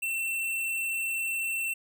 square tone, 2694 Hz, E7, 37 cents sharp, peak -29 dBFS, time 0.02-1.74 s, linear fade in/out 10 ms, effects none

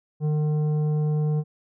triangle tone with tanh clipping, 151.6 Hz, D#3, 45 cents flat, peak -22 dBFS, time 0.2-1.44 s, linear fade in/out 50 ms, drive 13 dB, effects none

